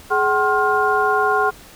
sine tone cluster, 421.3 / 759 / 1064 / 1413 Hz, G#4 / F#5 / C6 / F6, +25 / +44 / +29 / +20 cents, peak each -20 dBFS, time 0.1-1.51 s, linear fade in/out 20 ms, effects pink hiss -43 dBFS RMS until 1.75 s

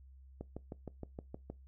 click train, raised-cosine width 2 ms, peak -29 dBFS, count 8, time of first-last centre 0.41-1.5 s, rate 6.42 Hz, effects noise-tail reverb RT60 0.2 s tail -21 dB re dry + added 66 Hz sine -54 dBFS peak until 1.67 s

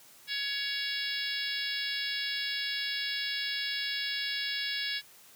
harmonic tone with a mistuned harmonic, 560 Hz, C#5, 18 cents sharp, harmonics 3 / 4 / 5 / 6 / 7 / 8 / 9, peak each -37 / -39 / -41 / -38 / -38 / -41 / -39 dBFS, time 0.27-5.02 s, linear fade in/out 50 ms, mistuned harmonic 9, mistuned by +31 cents, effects white hiss -56 dBFS RMS until 5.35 s + high-pass 80 Hz 12 dB/octave

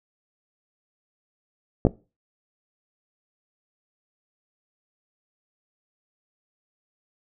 clicks, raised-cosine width 2 ms, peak -4 dBFS, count 2, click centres 1.851 / 1.868 s, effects noise-tail reverb RT60 0.3 s tail -20 dB re dry

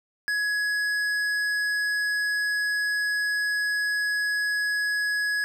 sine tone with tanh clipping, 1678 Hz, G#6, 17 cents sharp, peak -25 dBFS, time 0.28-5.44 s, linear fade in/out 0 ms, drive 12 dB, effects none

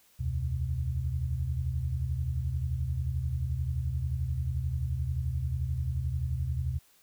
sine tone cluster, 73 / 84.4 / 126.4 Hz, D2 / E2 / B2, -10 / +41 / +41 cents, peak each -32 / -34 / -32 dBFS, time 0.19-6.79 s, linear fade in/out 20 ms, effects white hiss -63 dBFS RMS until 7.02 s

